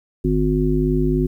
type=harmonic tone; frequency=51.6 Hz; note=G#1; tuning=10 cents flat; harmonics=1 / 3 / 5 / 7; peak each=-21 / -21 / -21 / -21 dBFS; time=0.24-1.27 s; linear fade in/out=10 ms; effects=9-bit